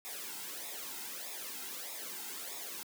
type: noise with flanger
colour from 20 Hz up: white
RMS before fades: -43 dBFS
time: 0.05-2.83 s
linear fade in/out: 0 ms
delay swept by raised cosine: 0.66 to 1.76 ms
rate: 1.6 Hz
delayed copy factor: -0.7
effects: high-pass 200 Hz 12 dB/octave